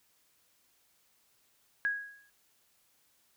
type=tone with exponential decay; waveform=sine; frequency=1653 Hz; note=G#6; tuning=9 cents flat; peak=-25 dBFS; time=1.85-2.3 s; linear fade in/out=0 ms; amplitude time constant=96 ms; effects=white hiss -70 dBFS RMS until 3.36 s